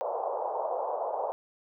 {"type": "band-pass noise", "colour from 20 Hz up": "pink", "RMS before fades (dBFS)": -32, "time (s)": [0.01, 1.32], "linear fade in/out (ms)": 0, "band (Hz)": [480, 960], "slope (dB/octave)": 48, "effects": []}